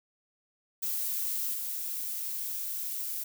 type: noise with level steps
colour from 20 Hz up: violet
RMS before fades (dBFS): -32 / -35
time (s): 0.82-3.24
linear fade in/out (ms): 10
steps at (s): 1.53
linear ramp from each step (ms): 10
effects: none